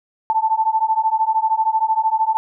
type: beating tone pair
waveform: sine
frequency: 876 / 889 Hz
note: A5 / A5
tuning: -8 / +18 cents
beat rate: 13 Hz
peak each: -18 dBFS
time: 0.3-2.37 s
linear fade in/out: 0 ms
effects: none